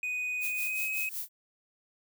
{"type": "tone with pitch glide", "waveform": "triangle", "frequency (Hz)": [2489, 2547], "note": ["D#7", "D#7"], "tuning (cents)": [0, 40], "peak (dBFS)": -29, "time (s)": [0.03, 1.09], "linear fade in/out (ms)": 2, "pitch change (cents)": 40, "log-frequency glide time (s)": [0.62, 0.84]}
{"type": "noise with tremolo", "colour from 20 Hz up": "violet", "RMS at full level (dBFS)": -35, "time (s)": [0.4, 1.29], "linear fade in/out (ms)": 50, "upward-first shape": "sine", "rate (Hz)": 5.4, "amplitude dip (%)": 75}
{"effects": []}